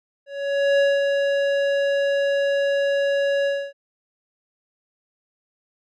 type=tone with ADSR envelope; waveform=square; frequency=560 Hz; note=C#5; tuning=18 cents sharp; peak=-15 dBFS; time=0.26-3.73 s; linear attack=530 ms; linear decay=210 ms; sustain=-4 dB; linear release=270 ms; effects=low-pass 3000 Hz 12 dB/octave